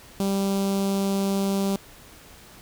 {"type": "tone with notch filter", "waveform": "sawtooth", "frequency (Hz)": 196.3, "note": "G3", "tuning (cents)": 3, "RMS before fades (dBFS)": -24, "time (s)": [0.2, 1.76], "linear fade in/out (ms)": 0, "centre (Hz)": 1800, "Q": 0.67, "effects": ["pink hiss -48 dBFS RMS until 2.61 s"]}